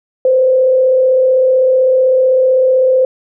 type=tone with frequency modulation; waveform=sine; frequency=517 Hz; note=C5; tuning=21 cents flat; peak=-7 dBFS; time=0.25-3.05 s; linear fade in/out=2 ms; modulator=35.8 Hz; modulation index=0.33; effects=none